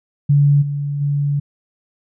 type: tone with level steps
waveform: sine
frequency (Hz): 143.4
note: D3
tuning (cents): -41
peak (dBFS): -9 / -19 / -15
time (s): 0.29-1.4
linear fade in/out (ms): 10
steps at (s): 0.61 / 1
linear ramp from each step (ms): 20
effects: none